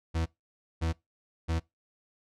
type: tone bursts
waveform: 40% pulse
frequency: 81.8 Hz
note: E2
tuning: 13 cents flat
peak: -26 dBFS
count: 3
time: 0.14-1.6 s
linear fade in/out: 20 ms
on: 120 ms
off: 550 ms
effects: noise-tail reverb RT60 0.2 s tail -23 dB re dry + low-pass 7000 Hz 12 dB/octave